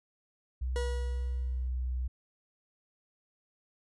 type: tone with pitch glide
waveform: sine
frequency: 63.2 to 62.69 Hz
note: B1 to B1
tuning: +41 to +27 cents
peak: -30 dBFS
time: 0.61-2.08 s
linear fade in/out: 10 ms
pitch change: -14 cents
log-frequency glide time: 1.43-1.85 s
type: tone with exponential decay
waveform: 40% pulse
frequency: 482.7 Hz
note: B4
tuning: 40 cents flat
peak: -31 dBFS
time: 0.76-1.68 s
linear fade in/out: 0 ms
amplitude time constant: 200 ms
effects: resampled to 24000 Hz